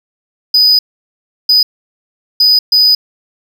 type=tone bursts at uneven times; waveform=triangle; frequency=4978 Hz; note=D#8; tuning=in tune; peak=-4 dBFS; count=4; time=0.54-0.79 / 1.49-1.63 / 2.4-2.59 / 2.72-2.95 s; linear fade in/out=5 ms; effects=none